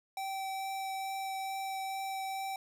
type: tone with vibrato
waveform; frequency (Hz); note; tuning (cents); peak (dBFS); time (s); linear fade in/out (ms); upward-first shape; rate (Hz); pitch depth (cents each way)
square; 773; G5; -24; -36; 0.17-2.56; 2; triangle; 2.3; 8
effects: none